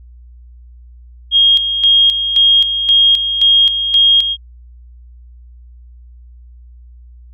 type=tone with tremolo; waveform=sine; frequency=3250 Hz; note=G#7; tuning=38 cents flat; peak=-6 dBFS; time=1.31-4.37 s; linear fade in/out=50 ms; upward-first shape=square; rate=1.9 Hz; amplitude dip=60%; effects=added 60 Hz sine -36 dBFS peak until 7.33 s